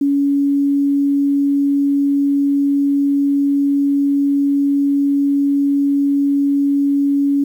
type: tone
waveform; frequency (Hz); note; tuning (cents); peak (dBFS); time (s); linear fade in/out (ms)
sine; 281.5; C#4; +27; -12; 0.01-7.44; 5
effects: 8-bit